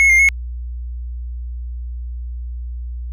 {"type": "tone with pitch steps", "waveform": "triangle", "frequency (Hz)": [2182, 2112, 2182], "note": ["C#7", "C7", "C#7"], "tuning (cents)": [-28, 16, -28], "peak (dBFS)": -7, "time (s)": [0, 0.288], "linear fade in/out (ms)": 0, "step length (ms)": 96, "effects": ["added 60 Hz sine -24 dBFS peak until 3.12 s"]}